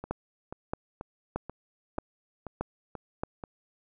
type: two click trains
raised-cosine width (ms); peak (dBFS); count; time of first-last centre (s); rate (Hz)
1; -16 / -24; 6 / 8; 0.11-3.235 / 0.04-3.438; 1.6 / 2.06
effects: none